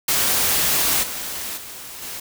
white noise with level steps, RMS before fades -19 / -29 / -36 / -32 dBFS, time 0.08-2.2 s, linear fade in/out 5 ms, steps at 1.02 / 1.56 / 2.01 s, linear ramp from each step 20 ms, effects none

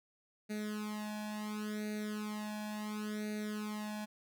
sawtooth tone with flanger, 211.7 Hz, G#3, 33 cents sharp, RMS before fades -40 dBFS, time 0.49-4.06 s, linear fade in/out 20 ms, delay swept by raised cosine 0.47 to 1.2 ms, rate 0.71 Hz, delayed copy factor +0.95, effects none

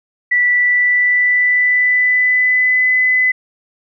sine tone with pitch glide, 1963 to 2012 Hz, B6 to B6, -11 to +32 cents, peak -10 dBFS, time 0.31-3.32 s, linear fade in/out 10 ms, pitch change +43 cents, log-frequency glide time 0.43-2.92 s, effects none

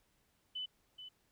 sine tone with echo, 3006 Hz, F#7, 27 cents sharp, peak -38 dBFS, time 0.55-0.66 s, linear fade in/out 10 ms, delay 430 ms, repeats 1, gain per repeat -9 dB, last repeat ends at 1.09 s, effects pink hiss -75 dBFS RMS until 1.31 s

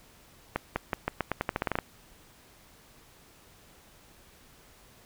accelerating click train, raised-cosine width 0.5 ms, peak -12 dBFS, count 14, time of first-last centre 0.56-1.787 s, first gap 200 ms, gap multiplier 0.86, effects pink hiss -57 dBFS RMS until 5.05 s

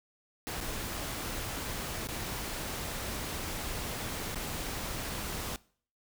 pink noise with dropouts, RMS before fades -37 dBFS, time 0.47-5.56 s, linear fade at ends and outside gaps 0 ms, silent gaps 0.604-0.61 / 2.072-2.087 / 4.346-4.357 s, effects noise-tail reverb RT60 0.5 s tail -22 dB re dry

